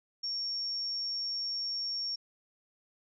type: tone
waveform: sine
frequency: 5510 Hz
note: F8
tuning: 24 cents flat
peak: -32 dBFS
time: 0.23-2.16 s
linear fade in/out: 10 ms
effects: none